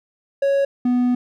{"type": "tone pair in turn", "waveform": "triangle", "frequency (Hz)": [554.4, 247], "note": ["C#5", "B3"], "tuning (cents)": [0, 0], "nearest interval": "octave + major second", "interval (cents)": 1400, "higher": "first", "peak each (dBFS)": -13, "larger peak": "neither", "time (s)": [[0.42, 0.65], [0.85, 1.15]], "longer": "second", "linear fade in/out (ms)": 5, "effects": []}